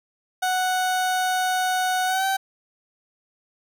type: tone with pitch glide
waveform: 30% pulse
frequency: 740 to 772.3 Hz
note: F#5 to G5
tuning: 0 to -26 cents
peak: -18 dBFS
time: 0.42-2.37 s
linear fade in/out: 10 ms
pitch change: +74 cents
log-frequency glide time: 2.06-2.25 s
effects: none